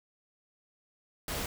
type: noise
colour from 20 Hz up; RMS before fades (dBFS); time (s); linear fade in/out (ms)
pink; -35; 1.28-1.46; 2
effects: none